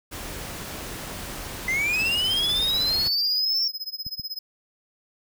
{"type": "noise", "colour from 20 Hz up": "pink", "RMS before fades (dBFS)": -35, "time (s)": [0.11, 3.09], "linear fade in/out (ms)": 20}
{"type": "linear sweep", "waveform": "triangle", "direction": "up", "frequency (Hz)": [2028, 5500], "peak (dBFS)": -20, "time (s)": [1.68, 3.68], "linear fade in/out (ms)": 2}
{"type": "tone with tremolo", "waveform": "square", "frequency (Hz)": 5080, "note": "D#8", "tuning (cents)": 35, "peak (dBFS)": -28, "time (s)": [1.93, 4.39], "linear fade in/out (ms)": 5, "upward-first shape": "sine", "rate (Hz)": 16, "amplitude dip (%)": 95}
{"type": "clicks", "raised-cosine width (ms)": 5, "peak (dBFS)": -28, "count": 7, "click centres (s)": [2.526, 2.599, 2.748, 2.804, 3.07, 4.066, 4.197]}
{"effects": []}